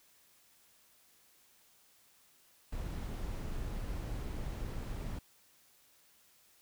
brown noise, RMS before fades -39 dBFS, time 2.72-5.19 s, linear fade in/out 5 ms, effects white hiss -66 dBFS RMS until 6.61 s

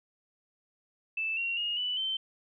sine tone with pitch steps, 2639 / 2746 / 2858 / 2974 / 3095 Hz, E7 / F7 / F7 / F#7 / G7, +1 / -30 / +39 / +8 / -23 cents, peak -29 dBFS, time 1.17-2.17 s, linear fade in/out 5 ms, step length 200 ms, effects none

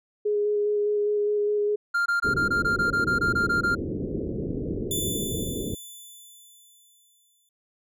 sine tone with vibrato, 415.7 Hz, G#4, 2 cents sharp, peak -21 dBFS, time 0.25-1.76 s, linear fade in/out 10 ms, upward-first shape square, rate 4.9 Hz, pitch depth 10 cents each way
triangle tone bursts, 1396.9 Hz, F6, in tune, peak -19 dBFS, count 13, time 1.94-3.752 s, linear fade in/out 10 ms, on 120 ms, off 21 ms
white low-pass noise, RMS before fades -30 dBFS, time 2.24-5.75 s, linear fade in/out 10 ms, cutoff 460 Hz, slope 48 dB/octave
10% pulse tone with exponential decay, 3500 Hz, A7, 10 cents flat, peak -18 dBFS, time 4.91-7.49 s, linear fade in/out 2 ms, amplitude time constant 560 ms
effects none

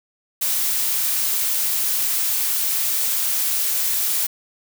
blue noise, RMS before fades -21 dBFS, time 0.41-4.27 s, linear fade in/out 10 ms, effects none

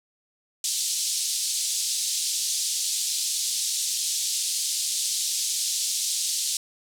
white band-pass noise, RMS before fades -27 dBFS, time 0.64-6.57 s, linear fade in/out 2 ms, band 3700 to 9100 Hz, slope 24 dB/octave, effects none

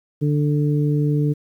harmonic tone, 147.5 Hz, D3, 8 cents sharp, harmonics 1 / 2 / 3, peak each -17 / -23 / -27 dBFS, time 0.21-1.34 s, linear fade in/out 20 ms, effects 9-bit

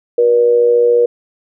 sine tone with amplitude modulation, 478.4 Hz, A#4, 45 cents sharp, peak -5 dBFS, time 0.18-1.06 s, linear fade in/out 5 ms, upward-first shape sine, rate 114 Hz, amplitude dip 55%, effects none

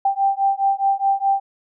sine beating tone pair, 784 / 788.8 Hz, G5 / G5, 0 / +11 cents, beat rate 4.8 Hz, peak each -19 dBFS, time 0.05-1.4 s, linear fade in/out 5 ms, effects none

